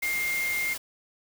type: tone in noise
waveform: sine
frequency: 2117 Hz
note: C7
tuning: 20 cents sharp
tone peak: -26 dBFS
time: 0.02-0.74 s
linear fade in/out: 10 ms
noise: white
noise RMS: -35 dBFS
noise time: 0.02-0.78 s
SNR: +6 dB
effects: none